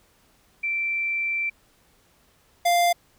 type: tone pair in turn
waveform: sine / square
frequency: 2343 / 696.6 Hz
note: D7 / F5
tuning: -5 / -5 cents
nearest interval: octave + major sixth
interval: 2100 cents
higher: first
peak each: -23 / -18 dBFS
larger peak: second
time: 0.63-1.5 / 2.65-2.93 s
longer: first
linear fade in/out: 10 ms
effects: pink hiss -61 dBFS RMS until 3.18 s